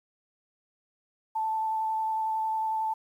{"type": "tone with vibrato", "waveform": "sine", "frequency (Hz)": 880, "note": "A5", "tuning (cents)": 0, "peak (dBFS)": -26, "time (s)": [1.35, 2.94], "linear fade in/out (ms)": 10, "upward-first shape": "square", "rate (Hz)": 11, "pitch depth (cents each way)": 8, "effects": ["10-bit"]}